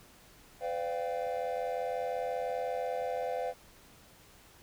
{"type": "chord", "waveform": "triangle", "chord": "G dominant seventh", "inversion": "first", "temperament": "equal with one note detuned", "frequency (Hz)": [506.9, 587.3, 698.5, 784], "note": ["B4", "D5", "F5", "G5"], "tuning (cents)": [45, 0, 0, 0], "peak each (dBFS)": [-33, -38, -35, -39], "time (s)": [0.6, 3.54], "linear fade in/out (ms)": 50, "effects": ["pink hiss -58 dBFS RMS until 4.62 s"]}